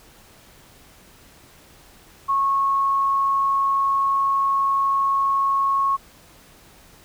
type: tone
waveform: sine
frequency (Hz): 1097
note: C#6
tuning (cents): -18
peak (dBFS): -17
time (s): 2.28-5.97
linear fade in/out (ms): 20
effects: pink hiss -50 dBFS RMS until 7.04 s